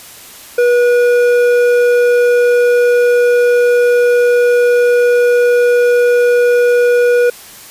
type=tone with hard clipping; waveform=triangle; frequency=484.9 Hz; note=B4; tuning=32 cents flat; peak=-9 dBFS; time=0.58-7.3 s; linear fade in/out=5 ms; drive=12 dB; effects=white hiss -35 dBFS RMS until 7.7 s + resampled to 32000 Hz